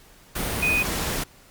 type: tone in noise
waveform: sine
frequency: 2489 Hz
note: D#7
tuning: in tune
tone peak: -19 dBFS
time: 0.62-0.83 s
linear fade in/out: 10 ms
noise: pink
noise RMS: -27 dBFS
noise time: 0.35-1.24 s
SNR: +5 dB
effects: pink hiss -52 dBFS RMS until 1.5 s + Opus 48 kbps

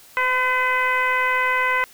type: tone with frequency modulation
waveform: sine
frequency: 1522 Hz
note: F#6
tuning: 48 cents sharp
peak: -17 dBFS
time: 0.17-1.84 s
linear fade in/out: 0 ms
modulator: 506 Hz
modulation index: 1.6
effects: white hiss -48 dBFS RMS until 1.93 s

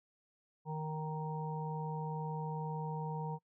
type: harmonic tone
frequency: 155.56 Hz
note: D#3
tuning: in tune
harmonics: 1 / 3 / 5 / 6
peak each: -38 / -45 / -47 / -43 dBFS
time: 0.65-3.39 s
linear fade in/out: 50 ms
effects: noise-tail reverb RT60 0.1 s tail -24 dB re dry

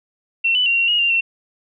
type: tone with pitch steps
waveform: sine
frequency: 2713 / 2987 / 2759 / 2743 / 2878 / 2782 / 2712 Hz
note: E7 / F#7 / F7 / F7 / F#7 / F7 / E7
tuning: +49 / +16 / -22 / -32 / -49 / -7 / +49 cents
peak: -14 dBFS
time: 0.44-1.21 s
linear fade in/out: 10 ms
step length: 110 ms
effects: none

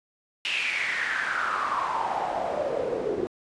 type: noise with band-pass filter sweep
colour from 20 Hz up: pink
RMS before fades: -28 dBFS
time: 0.45-3.27 s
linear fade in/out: 0 ms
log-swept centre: 2800 to 370 Hz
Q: 6
effects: resampled to 22050 Hz

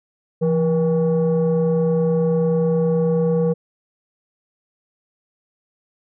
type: tone pair together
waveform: sine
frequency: 169.43 / 478.9 Hz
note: E3 / A#4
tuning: +48 / +47 cents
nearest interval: octave + tritone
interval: 1799 cents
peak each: -16 dBFS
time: 0.41-3.54 s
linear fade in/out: 20 ms
effects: tanh soft clip ceiling -12 dBFS

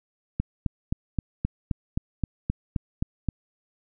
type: click train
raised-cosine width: 5 ms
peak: -12 dBFS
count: 12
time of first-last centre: 0.4-3.287 s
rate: 3.81 Hz
effects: none

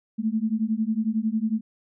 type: beating tone pair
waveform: sine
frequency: 214.5 / 225.5 Hz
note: A3 / A3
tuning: -44 / +43 cents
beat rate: 11 Hz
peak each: -25 dBFS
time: 0.18-1.61 s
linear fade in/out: 20 ms
effects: none

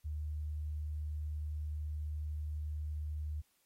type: tone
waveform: sine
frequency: 75.8 Hz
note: D#2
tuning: 45 cents flat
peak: -36 dBFS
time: 0.04-3.42 s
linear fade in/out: 20 ms
effects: white hiss -75 dBFS RMS until 3.65 s + AAC 48 kbps

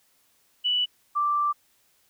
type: tone pair in turn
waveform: sine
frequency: 2960 / 1174.7 Hz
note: F#7 / D6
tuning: 0 / 0 cents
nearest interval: octave + major third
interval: 1600 cents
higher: first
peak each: -21 dBFS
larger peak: neither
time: 0.64-0.86 / 1.15-1.53 s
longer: second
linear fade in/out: 20 ms
effects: white hiss -65 dBFS RMS until 2.09 s

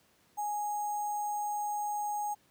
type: tone with sample-and-hold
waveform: sine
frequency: 830.6 Hz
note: G#5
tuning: in tune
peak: -31 dBFS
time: 0.37-2.35 s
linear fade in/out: 20 ms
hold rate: 7350 Hz
effects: pink hiss -67 dBFS RMS until 2.5 s + high-pass 100 Hz 12 dB/octave

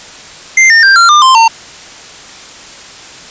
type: tone with pitch steps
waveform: square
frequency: 2088 / 1817.7 / 1582.4 / 1377.6 / 1199.2 / 1044 / 908.9 Hz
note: C7 / A#6 / G6 / F6 / D6 / C6 / A#5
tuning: -4 / -44 / +16 / -24 / +36 / -4 / -44 cents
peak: -3 dBFS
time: 0.57-1.48 s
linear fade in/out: 5 ms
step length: 130 ms
effects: white hiss -31 dBFS RMS until 3.3 s + resampled to 16000 Hz

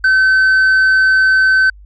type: tone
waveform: triangle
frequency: 1532 Hz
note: G6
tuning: 40 cents flat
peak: -6 dBFS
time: 0.04-1.7 s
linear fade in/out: 5 ms
effects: added 50 Hz sine -36 dBFS peak until 1.85 s + resampled to 16000 Hz

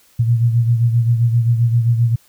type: beating tone pair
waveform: sine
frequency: 116.54 / 124.14 Hz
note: A#2 / B2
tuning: 0 / +9 cents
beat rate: 7.6 Hz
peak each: -12 / -20 dBFS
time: 0.19-2.16 s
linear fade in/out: 10 ms
effects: white hiss -53 dBFS RMS until 2.28 s

